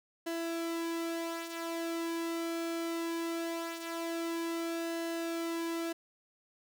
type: tone with flanger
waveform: sawtooth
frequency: 333.3 Hz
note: E4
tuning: 19 cents sharp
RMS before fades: -36 dBFS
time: 0.26-5.93 s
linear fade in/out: 10 ms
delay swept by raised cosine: 0.85 to 4.95 ms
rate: 0.21 Hz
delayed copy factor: -0.5
effects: none